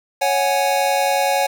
square chord, C# suspended fourth, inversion none, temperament equal, 554.4 / 740 / 830.6 Hz, C#5 / F#5 / G#5, 0 / 0 / 0 cents, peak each -21 dBFS, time 0.21-1.47 s, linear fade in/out 10 ms, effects 7-bit

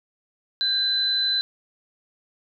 sine tone pair together, 1595 / 4024 Hz, G6 / B7, +30 / +32 cents, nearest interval octave + major third, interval 1602 cents, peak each -32 / -20 dBFS, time 0.61-1.41 s, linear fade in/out 0 ms, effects none

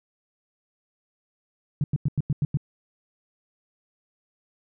sine tone bursts, 144.2 Hz, D3, 31 cents flat, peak -19 dBFS, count 7, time 1.81-2.572 s, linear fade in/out 2 ms, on 30 ms, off 92 ms, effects none

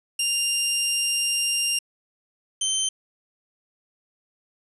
15% pulse tone pair in turn, 2794 / 3101 Hz, F7 / G7, 0 / -19 cents, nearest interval major second, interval 181 cents, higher second, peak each -14 dBFS, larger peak neither, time 0.19-1.79 / 2.61-2.89 s, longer first, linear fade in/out 5 ms, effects resampled to 24000 Hz + 8-bit

